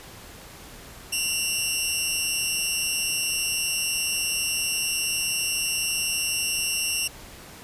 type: tone pair together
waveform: 15% pulse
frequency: 2736 / 2901 Hz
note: F7 / F#7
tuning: -36 / -35 cents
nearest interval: minor second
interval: 101 cents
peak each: -18 / -22 dBFS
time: 1.12-7.08 s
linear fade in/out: 10 ms
effects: pink hiss -44 dBFS RMS until 7.63 s + resampled to 32000 Hz